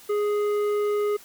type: tone with tanh clipping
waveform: sine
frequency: 415.3 Hz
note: G#4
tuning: in tune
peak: -23 dBFS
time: 0.09-1.17 s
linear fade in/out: 10 ms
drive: 10 dB
effects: white hiss -49 dBFS RMS until 1.24 s

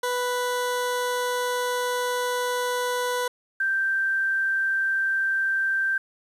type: tone pair in turn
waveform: 20% pulse / sine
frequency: 493.9 / 1568 Hz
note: B4 / G6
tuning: 0 / 0 cents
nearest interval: octave + minor sixth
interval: 2000 cents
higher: second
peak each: -19 / -21 dBFS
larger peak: first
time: 0.03-3.28 / 3.6-5.98 s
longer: first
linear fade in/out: 5 ms
effects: resampled to 32000 Hz + 9-bit

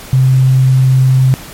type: tone with vibrato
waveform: sine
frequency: 130.81 Hz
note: C3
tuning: in tune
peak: -5 dBFS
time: 0.13-1.34 s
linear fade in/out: 0 ms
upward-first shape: sine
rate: 20 Hz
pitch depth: 14 cents each way
effects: pink hiss -31 dBFS RMS until 1.53 s + MP3 64 kbps

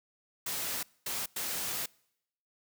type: noise bursts at uneven times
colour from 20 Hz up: white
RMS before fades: -35 dBFS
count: 3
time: 0.46-0.83 / 1.06-1.26 / 1.36-1.86 s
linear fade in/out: 5 ms
effects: noise-tail reverb RT60 0.8 s tail -26 dB re dry + high-pass 80 Hz 12 dB/octave

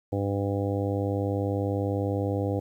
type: harmonic tone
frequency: 100 Hz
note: G2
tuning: 35 cents sharp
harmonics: 1 / 2 / 3 / 4 / 5 / 6 / 7 / 8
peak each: -28 / -36 / -31 / -36 / -31 / -39 / -40 / -40 dBFS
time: 0.12-2.6 s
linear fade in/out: 10 ms
effects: 10-bit

